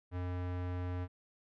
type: tone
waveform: square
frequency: 90 Hz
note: F#2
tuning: 47 cents flat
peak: -36 dBFS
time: 0.11-1.08 s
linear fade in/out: 50 ms
effects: low-pass 2000 Hz 12 dB/octave